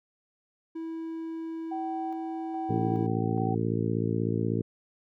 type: tone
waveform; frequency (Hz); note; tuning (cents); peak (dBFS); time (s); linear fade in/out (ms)
triangle; 326.2; E4; -18; -31; 0.75-3.07; 10
type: tone with tremolo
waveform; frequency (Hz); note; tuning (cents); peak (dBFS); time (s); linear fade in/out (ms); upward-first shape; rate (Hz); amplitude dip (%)
sine; 765; G5; -42; -32; 1.71-3.55; 10; square; 1.2; 45
type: harmonic tone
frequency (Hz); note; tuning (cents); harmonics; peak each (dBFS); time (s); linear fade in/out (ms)
56.3; A1; +40; 2 / 3 / 4 / 5 / 6 / 7 / 8; -30 / -32 / -33 / -34 / -35 / -35 / -36; 2.69-4.62; 10
effects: none